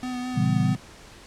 square tone with vibrato, 250.2 Hz, B3, 23 cents sharp, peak -29 dBFS, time 0.03-0.75 s, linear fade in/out 0 ms, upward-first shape sine, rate 4.8 Hz, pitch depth 19 cents each way
sine chord, A# diminished seventh, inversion none, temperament equal, 116.54 / 138.59 / 164.81 / 196 Hz, A#2 / C#3 / E3 / G3, 0 / 0 / 0 / 0 cents, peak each -25 dBFS, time 0.34-0.77 s, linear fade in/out 50 ms
effects pink hiss -47 dBFS RMS until 1.26 s + low-pass 8000 Hz 12 dB/octave

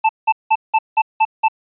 square tone bursts, 880 Hz, A5, in tune, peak -11 dBFS, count 7, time 0.04-1.484 s, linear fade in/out 10 ms, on 52 ms, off 180 ms, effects resampled to 8000 Hz

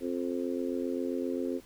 harmonic tone, 87.6 Hz, F2, 6 cents sharp, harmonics 3 / 4 / 5 / 6, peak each -33 / -35 / -37 / -39 dBFS, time 0-1.61 s, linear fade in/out 50 ms, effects pink hiss -57 dBFS RMS until 1.65 s

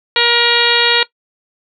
harmonic tone, 474.1 Hz, A#4, 29 cents sharp, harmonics 1 / 2 / 3 / 4 / 5 / 6 / 7 / 8 / 9, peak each -19 / -19 / -19 / -19 / -19 / -19 / -19 / -19 / -19 dBFS, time 0.16-1.03 s, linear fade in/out 2 ms, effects noise-tail reverb RT60 0.1 s tail -18 dB re dry

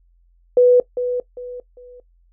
sine tone with echo, 493.9 Hz, B4, in tune, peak -8 dBFS, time 0.57-0.8 s, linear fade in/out 2 ms, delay 400 ms, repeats 3, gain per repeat -10 dB, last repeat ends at 2 s, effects noise-tail reverb RT60 0.1 s tail -18 dB re dry + added 43 Hz sine -53 dBFS peak until 2.32 s

